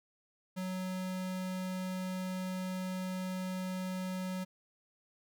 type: tone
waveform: square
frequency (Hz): 185.4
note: F#3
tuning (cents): +4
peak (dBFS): -36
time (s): 0.56-4.45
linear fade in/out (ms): 20
effects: none